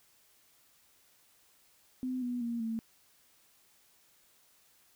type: tone with pitch steps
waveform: sine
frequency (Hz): 255.4 / 244.9 / 234.7 / 225.1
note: C4 / B3 / A#3 / A3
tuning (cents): -42 / -14 / +12 / +40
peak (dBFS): -32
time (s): 2.03-2.79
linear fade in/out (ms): 0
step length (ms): 190
effects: white hiss -66 dBFS RMS until 4.95 s